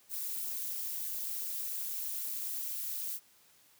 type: noise with amplitude modulation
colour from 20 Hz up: violet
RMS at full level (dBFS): -34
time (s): 0.09-3.2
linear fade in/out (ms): 50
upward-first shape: sine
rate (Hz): 255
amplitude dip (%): 80
effects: white hiss -64 dBFS RMS until 3.79 s + high-pass 60 Hz 12 dB/octave